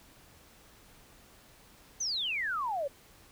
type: exponential sweep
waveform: sine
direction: down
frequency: 6390 to 532 Hz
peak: -30 dBFS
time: 2-2.88 s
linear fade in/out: 10 ms
effects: pink hiss -58 dBFS RMS until 3.31 s